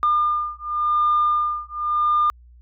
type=beating tone pair; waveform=sine; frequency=1205 / 1205.91 Hz; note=D6 / D6; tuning=+44 / +45 cents; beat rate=0.91 Hz; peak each=-20 dBFS; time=0.03-2.3 s; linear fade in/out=0 ms; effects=tanh soft clip ceiling -11 dBFS + added 60 Hz sine -45 dBFS peak until 2.61 s